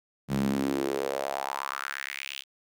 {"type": "tone with high-pass filter sweep", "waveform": "sawtooth", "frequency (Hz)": 68.4, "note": "C#2", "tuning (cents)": -23, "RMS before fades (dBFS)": -31, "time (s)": [0.28, 2.44], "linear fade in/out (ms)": 50, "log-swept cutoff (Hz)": [160, 3200], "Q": 3.8, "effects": []}